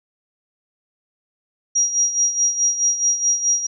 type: tone with tremolo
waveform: sine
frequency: 5720 Hz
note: F8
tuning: 41 cents sharp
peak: -13 dBFS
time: 1.75-3.67 s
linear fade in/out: 10 ms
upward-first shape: sine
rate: 4.7 Hz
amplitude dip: 70%
effects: none